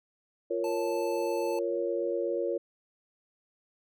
sine chord, Bb minor, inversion second, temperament equal, 349.2 / 466.2 / 554.4 Hz, F4 / Bb4 / Db5, 0 / 0 / 0 cents, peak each -32 dBFS, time 0.5-2.58 s, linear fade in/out 10 ms
square tone, 877 Hz, A5, 6 cents flat, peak -37 dBFS, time 0.64-1.59 s, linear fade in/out 2 ms
effects none

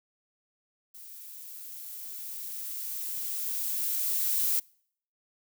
violet noise with level ramp, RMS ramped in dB -47 to -26 dBFS, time 0.94-4.6 s, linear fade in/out 10 ms, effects noise-tail reverb RT60 0.6 s tail -26 dB re dry

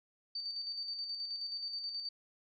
sine tone with tremolo, 4595 Hz, D8, 39 cents flat, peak -36 dBFS, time 0.35-2.09 s, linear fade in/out 5 ms, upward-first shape square, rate 9.4 Hz, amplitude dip 40%, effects none

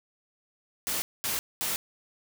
white noise bursts, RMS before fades -30 dBFS, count 3, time 0.87-1.76 s, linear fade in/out 0 ms, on 150 ms, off 220 ms, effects none

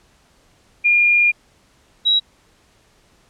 sine tone pair in turn, 2415 / 3865 Hz, D7 / B7, +48 / -38 cents, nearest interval minor sixth, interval 814 cents, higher second, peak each -11 / -12 dBFS, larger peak first, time 0.84-1.32 / 2.05-2.2 s, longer first, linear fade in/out 20 ms, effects pink hiss -56 dBFS RMS until 3.29 s + low-pass 9000 Hz 12 dB/octave

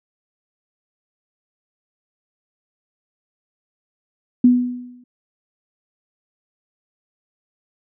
sine tone with exponential decay, 246.9 Hz, B3, in tune, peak -6 dBFS, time 4.44-5.04 s, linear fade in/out 5 ms, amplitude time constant 130 ms, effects none

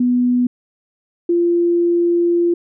sine tone pair in turn, 246.7 / 344.8 Hz, B3 / F4, -2 / -22 cents, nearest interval tritone, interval 580 cents, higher second, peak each -12 dBFS, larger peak neither, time 0-0.47 / 1.29-2.54 s, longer second, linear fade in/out 5 ms, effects none

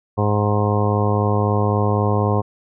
harmonic tone with a mistuned harmonic, 103.83 Hz, G#2, in tune, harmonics 1 / 2 / 3 / 4 / 5 / 6 / 7 / 8 / 9 / 10, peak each -18 / -24 / -28 / -24 / -25 / -32 / -27 / -32 / -28 / -27 dBFS, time 0.17-2.42 s, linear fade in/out 20 ms, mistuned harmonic 10, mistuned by +34 cents, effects none

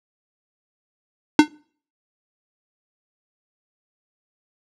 square tone with exponential decay, 301.3 Hz, D4, 44 cents sharp, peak -5 dBFS, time 1.39-1.48 s, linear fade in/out 2 ms, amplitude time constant 19 ms, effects noise-tail reverb RT60 0.5 s tail -26 dB re dry + low-pass 6000 Hz 12 dB/octave

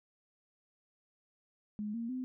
sine tone with pitch steps, 210 / 231.7 / 255.6 Hz, G#3 / A#3 / C4, +19 / -10 / -40 cents, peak -35 dBFS, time 1.79-2.24 s, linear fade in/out 0 ms, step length 150 ms, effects none

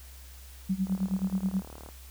sine tone with tremolo, 190 Hz, F#3, 46 cents sharp, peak -23 dBFS, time 0.69-1.62 s, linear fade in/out 10 ms, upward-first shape sine, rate 9.4 Hz, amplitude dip 90%
click train, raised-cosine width 1 ms, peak -31 dBFS, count 39, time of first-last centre 0.87-1.889 s, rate 37.3 Hz
effects added 65 Hz sine -46 dBFS peak until 2.1 s + white hiss -53 dBFS RMS until 2.1 s

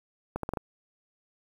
accelerating click train, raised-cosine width 1 ms, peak -17 dBFS, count 5, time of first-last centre 0.36-0.572 s, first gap 73 ms, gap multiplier 0.79, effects 8-bit

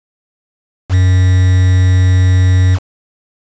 triangle tone with quantisation, 92.5 Hz, F#2, in tune, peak -4 dBFS, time 0.89-2.79 s, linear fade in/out 50 ms, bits 4, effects resampled to 16000 Hz

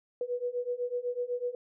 sine beating tone pair, 485.2 / 493.2 Hz, B4 / B4, -31 / -2 cents, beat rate 8 Hz, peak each -34 / -33 dBFS, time 0.21-1.55 s, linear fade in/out 2 ms, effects none

